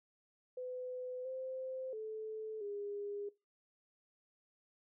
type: tone with pitch steps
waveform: sine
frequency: 504 / 520 / 435.8 / 407.8 Hz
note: B4 / C5 / A4 / G#4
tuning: +35 / -11 / -17 / -32 cents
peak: -40 dBFS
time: 0.57-3.29 s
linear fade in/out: 5 ms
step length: 680 ms
effects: noise-tail reverb RT60 0.2 s tail -18 dB re dry